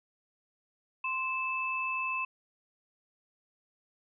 sine tone pair together, 1042 / 2626 Hz, C6 / E7, -7 / -7 cents, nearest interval octave + major third, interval 1600 cents, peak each -34 / -32 dBFS, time 1.04-2.25 s, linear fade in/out 5 ms, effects none

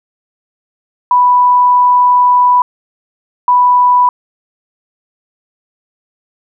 sine tone bursts at uneven times, 987.8 Hz, B5, in tune, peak -5 dBFS, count 2, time 1.11-2.62 / 3.48-4.09 s, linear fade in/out 2 ms, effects none

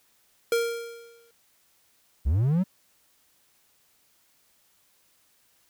square tone with exponential decay, 466.2 Hz, A#4, in tune, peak -20 dBFS, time 0.52-1.31 s, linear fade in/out 2 ms, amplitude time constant 170 ms
triangle linear sweep, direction up, 57.4 to 196 Hz, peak -18 dBFS, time 2.25-2.64 s, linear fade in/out 20 ms
effects white hiss -65 dBFS RMS until 5.69 s

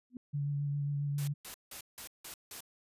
sine tone with exponential growth, 246.9 Hz, B3, in tune, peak -36 dBFS, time 0.1-0.17 s, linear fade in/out 2 ms, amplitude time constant 15 ms
sine tone with vibrato, 143.4 Hz, D3, 41 cents flat, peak -31 dBFS, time 0.33-1.34 s, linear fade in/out 20 ms, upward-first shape sine, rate 7.4 Hz, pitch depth 18 cents each way
white noise bursts, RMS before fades -45 dBFS, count 6, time 1.18-2.606 s, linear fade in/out 2 ms, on 96 ms, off 170 ms
effects resampled to 32000 Hz

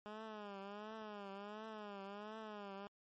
10% pulse tone with vibrato, 207.7 Hz, G#3, in tune, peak -39 dBFS, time 0.06-2.87 s, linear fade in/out 0 ms, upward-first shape triangle, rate 1.4 Hz, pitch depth 120 cents each way, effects low-pass 3000 Hz 12 dB/octave + MP3 48 kbps

